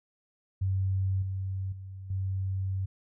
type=tone with level steps; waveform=sine; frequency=95.5 Hz; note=G2; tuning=45 cents flat; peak=-25 / -30 / -39 / -28 dBFS; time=0.61-2.86 s; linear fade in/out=10 ms; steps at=1.22 / 1.72 / 2.1 s; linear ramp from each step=5 ms; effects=none